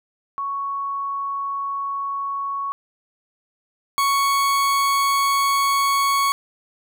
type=tone pair in turn; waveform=sine / 40% pulse; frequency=1111 / 1111 Hz; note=C#6 / C#6; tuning=+4 / +4 cents; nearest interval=unison; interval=0 cents; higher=neither; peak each=-23 / -16 dBFS; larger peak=second; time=0.38-2.72 / 3.98-6.32 s; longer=neither; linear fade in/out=0 ms; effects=none